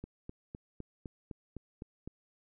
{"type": "click train", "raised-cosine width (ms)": 3, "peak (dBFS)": -29, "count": 9, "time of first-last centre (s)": [0.04, 2.076], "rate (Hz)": 3.93, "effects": []}